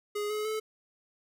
square tone with pitch steps, 415.3 / 424.8 / 434.4 Hz, G#4 / G#4 / A4, 0 / +39 / -22 cents, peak -31 dBFS, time 0.15-0.6 s, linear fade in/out 10 ms, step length 150 ms, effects none

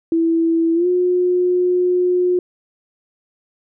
sine tone with pitch glide, 330 to 359.9 Hz, E4 to F#4, +2 to -48 cents, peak -13 dBFS, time 0.12-2.39 s, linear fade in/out 2 ms, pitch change +150 cents, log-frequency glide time 0.74-0.87 s, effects none

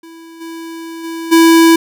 square tone with level steps, 329.6 Hz, E4, in tune, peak -34 / -26 / -22 / -5 dBFS, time 0.03-1.76 s, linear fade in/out 5 ms, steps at 0.4 / 1.03 / 1.31 s, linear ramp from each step 20 ms, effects none

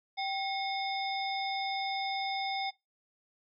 harmonic tone with a mistuned harmonic, 723 Hz, F#5, 40 cents flat, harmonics 1 / 3 / 5 / 7, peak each -33 / -38 / -40 / -41 dBFS, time 0.17-2.71 s, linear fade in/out 20 ms, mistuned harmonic 1, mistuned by +130 cents, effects noise-tail reverb RT60 0.2 s tail -20 dB re dry

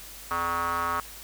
square tone with band-pass filter, 85.2 Hz, F2, 42 cents flat, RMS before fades -28 dBFS, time 0.31-1 s, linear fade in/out 0 ms, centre 1200 Hz, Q 6.5, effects added 50 Hz sine -50 dBFS peak until 1.23 s + white hiss -44 dBFS RMS until 1.23 s

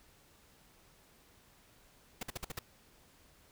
pink noise bursts, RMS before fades -39 dBFS, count 6, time 2.21-2.591 s, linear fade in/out 5 ms, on 21 ms, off 51 ms, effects pink hiss -64 dBFS RMS until 3.51 s

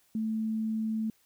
sine tone, 220 Hz, A3, in tune, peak -28 dBFS, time 0.15-1.1 s, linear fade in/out 2 ms, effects white hiss -67 dBFS RMS until 1.25 s

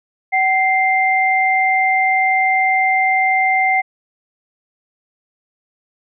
sine tone pair together, 759 / 2093 Hz, F#5 / C7, +44 / 0 cents, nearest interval octave + tritone, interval 1756 cents, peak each -15 dBFS, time 0.32-3.82 s, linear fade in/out 20 ms, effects none

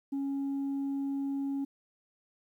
sine tone, 276.4 Hz, C#4, 5 cents flat, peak -28 dBFS, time 0.12-1.65 s, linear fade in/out 10 ms, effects tanh soft clip ceiling -29 dBFS + 11-bit

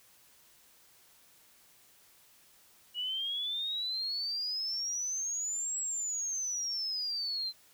sine exponential two-way sweep, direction up then down, 2898 to 7750 to 4069 Hz, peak -32 dBFS, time 2.94-7.53 s, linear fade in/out 50 ms, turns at 5.79 s, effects white hiss -62 dBFS RMS until 7.73 s

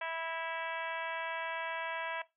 harmonic tone with a mistuned harmonic, 327.6 Hz, E4, 11 cents flat, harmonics 2 / 3 / 4 / 5 / 6 / 7 / 8 / 9 / 10, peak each -41 / -41 / -48 / -42 / -45 / -46 / -47 / -57 / -52 dBFS, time 0.01-2.22 s, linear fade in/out 5 ms, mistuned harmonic 8, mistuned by +20 cents, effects noise-tail reverb RT60 0.2 s tail -17 dB re dry

